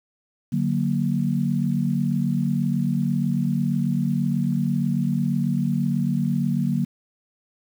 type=chord; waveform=sine; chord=D augmented; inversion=none; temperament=equal; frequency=146.83 / 185 / 233.1 Hz; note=D3 / F#3 / A#3; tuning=0 / 0 / 0 cents; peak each=-24 dBFS; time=0.52-6.85 s; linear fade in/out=10 ms; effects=8-bit